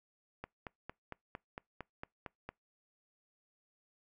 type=click train; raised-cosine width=0.5 ms; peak=-27 dBFS; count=10; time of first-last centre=0.44-2.49 s; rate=4.39 Hz; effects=noise-tail reverb RT60 0.2 s tail -26 dB re dry